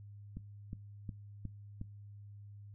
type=click train; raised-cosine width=5 ms; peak=-29 dBFS; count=5; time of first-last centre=0.37-1.814 s; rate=2.77 Hz; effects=noise-tail reverb RT60 0.3 s tail -21 dB re dry + added 102 Hz sine -49 dBFS peak until 2.74 s